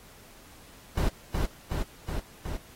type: noise with echo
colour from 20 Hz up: brown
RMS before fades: -25 dBFS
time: 0.97-1.09 s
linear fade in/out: 5 ms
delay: 370 ms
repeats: 4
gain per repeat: -2 dB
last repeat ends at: 2.57 s
effects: pink hiss -53 dBFS RMS until 2.75 s + AAC 48 kbps